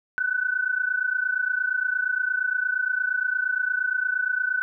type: tone pair together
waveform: sine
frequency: 1486 / 1514.6 Hz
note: F#6 / F#6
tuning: +7 / +40 cents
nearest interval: unison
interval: 33 cents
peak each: -25 dBFS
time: 0.18-4.62 s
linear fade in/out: 0 ms
effects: none